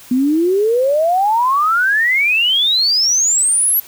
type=exponential sweep; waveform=sine; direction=up; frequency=244 to 11990 Hz; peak=-11 dBFS; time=0.11-3.8 s; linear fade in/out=5 ms; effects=white hiss -40 dBFS RMS until 3.87 s